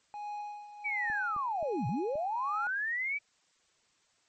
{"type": "tone with tremolo", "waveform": "triangle", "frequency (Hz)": 830.6, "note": "G#5", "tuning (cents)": 0, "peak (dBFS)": -34, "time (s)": [0.14, 2.67], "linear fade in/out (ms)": 0, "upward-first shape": "sine", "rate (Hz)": 1.3, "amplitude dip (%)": 70}
{"type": "linear two-way sweep", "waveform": "sine", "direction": "down then up", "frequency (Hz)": [2331, 109.3, 2331], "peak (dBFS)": -30, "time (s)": [0.84, 3.19], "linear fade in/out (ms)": 20, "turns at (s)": 1.87}
{"type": "click train", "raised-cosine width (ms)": 3, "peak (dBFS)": -36, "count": 5, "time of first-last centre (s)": [1.1, 2.155], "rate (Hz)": 3.79}
{"effects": ["white hiss -70 dBFS RMS until 4.28 s", "MP3 32 kbps"]}